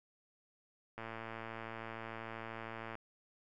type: click train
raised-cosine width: 0.5 ms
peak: -29 dBFS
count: 224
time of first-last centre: 0.98-2.953 s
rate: 113 Hz
effects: none